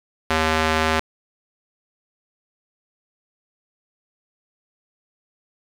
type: tone with band-pass filter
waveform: square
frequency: 79.3 Hz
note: D#2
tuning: 33 cents sharp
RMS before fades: -20 dBFS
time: 0.3-1 s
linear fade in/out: 5 ms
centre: 1700 Hz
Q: 0.59
effects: 7-bit